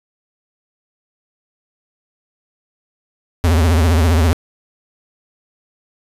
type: tone with vibrato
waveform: square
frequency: 82.41 Hz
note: E2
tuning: in tune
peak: -11 dBFS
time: 3.44-4.33 s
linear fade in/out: 0 ms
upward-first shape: triangle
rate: 15 Hz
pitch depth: 180 cents each way
effects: resampled to 32000 Hz + 7-bit